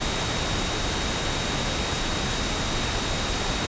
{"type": "tone in noise", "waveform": "sine", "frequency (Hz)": 3772, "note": "A#7", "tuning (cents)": 20, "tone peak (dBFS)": -35, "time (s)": [0, 3.67], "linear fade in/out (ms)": 20, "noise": "pink", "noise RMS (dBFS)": -26, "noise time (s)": [0, 3.67], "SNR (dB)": -12, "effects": ["resampled to 16000 Hz"]}